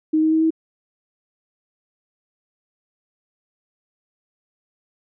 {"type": "tone with pitch steps", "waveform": "sine", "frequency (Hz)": [312.4, 315.5, 318.6, 321.7], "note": ["D#4", "D#4", "D#4", "E4"], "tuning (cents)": [7, 24, 41, -42], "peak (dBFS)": -14, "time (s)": [0.13, 0.506], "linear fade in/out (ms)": 10, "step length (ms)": 94, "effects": []}